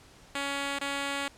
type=tone with dropouts; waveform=5% pulse; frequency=280 Hz; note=C#4; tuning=18 cents sharp; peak=-19 dBFS; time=0.35-1.28 s; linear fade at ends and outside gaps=2 ms; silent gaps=0.787-0.813 s; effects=pink hiss -55 dBFS RMS until 1.37 s + low-pass 9000 Hz 12 dB/octave